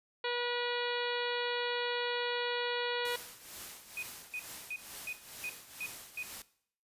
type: harmonic tone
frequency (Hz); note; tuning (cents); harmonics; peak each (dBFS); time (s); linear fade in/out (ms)
484.1; B4; -35; 1 / 2 / 3 / 4 / 5 / 6 / 7 / 8 / 9; -36 / -39 / -41 / -42 / -43 / -44 / -44 / -45 / -46; 0.24-3.16; 5
type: noise with tremolo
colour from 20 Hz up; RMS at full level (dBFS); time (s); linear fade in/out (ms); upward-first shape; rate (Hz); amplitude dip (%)
white; -44; 3.05-6.42; 2; triangle; 2.2; 75
type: tone bursts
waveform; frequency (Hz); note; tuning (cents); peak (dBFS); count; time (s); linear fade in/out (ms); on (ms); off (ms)
sine; 2489; D#7; 0; -36; 7; 3.97-6.229; 2; 57; 310
effects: noise-tail reverb RT60 0.6 s tail -18 dB re dry + resampled to 32000 Hz